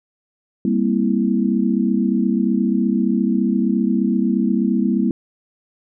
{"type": "chord", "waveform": "sine", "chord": "C dominant seventh", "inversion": "second", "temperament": "equal with one note detuned", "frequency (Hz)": [198.39, 233.1, 261.6, 329.6], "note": ["G3", "Bb3", "C4", "E4"], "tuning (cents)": [21, 0, 0, 0], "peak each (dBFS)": [-19, -19, -23, -23], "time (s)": [0.65, 5.11], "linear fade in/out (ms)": 2, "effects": []}